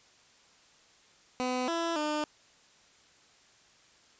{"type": "tone with pitch steps", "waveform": "15% pulse", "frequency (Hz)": [252.4, 334.6, 301.5], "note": ["B3", "E4", "D4"], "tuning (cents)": [38, 26, 46], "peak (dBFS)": -23, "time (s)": [1.4, 2.24], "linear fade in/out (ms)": 0, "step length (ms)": 280, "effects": ["white hiss -61 dBFS RMS until 4.19 s", "resampled to 16000 Hz"]}